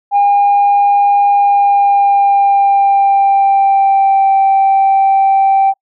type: tone with pitch glide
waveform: sine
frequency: 809 to 780.1 Hz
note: G#5 to G5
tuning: -46 to -9 cents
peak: -5 dBFS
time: 0.11-5.74 s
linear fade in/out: 50 ms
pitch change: -63 cents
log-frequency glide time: 1.28-4.34 s
effects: noise-tail reverb RT60 0.1 s tail -26 dB re dry + tanh soft clip ceiling -4 dBFS